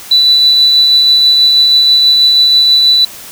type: tone with tremolo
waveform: sine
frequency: 3973 Hz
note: B7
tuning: 10 cents sharp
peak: -3 dBFS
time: 0.11-3.05 s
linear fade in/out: 5 ms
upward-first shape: triangle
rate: 6.2 Hz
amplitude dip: 25%
effects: white hiss -30 dBFS RMS until 3.31 s